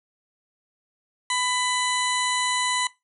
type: harmonic tone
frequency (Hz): 998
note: B5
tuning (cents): +18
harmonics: 1 / 2 / 3 / 4 / 6 / 7 / 8 / 9 / 10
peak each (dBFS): -27 / -28 / -32 / -30 / -37 / -34 / -38 / -35 / -38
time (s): 1.3-2.87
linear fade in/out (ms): 2
effects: noise-tail reverb RT60 0.2 s tail -18 dB re dry